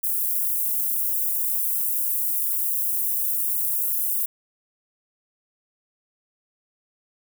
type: high-pass noise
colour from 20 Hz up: white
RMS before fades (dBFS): -24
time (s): 0.03-4.26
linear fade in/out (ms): 10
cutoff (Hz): 11000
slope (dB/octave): 24
effects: none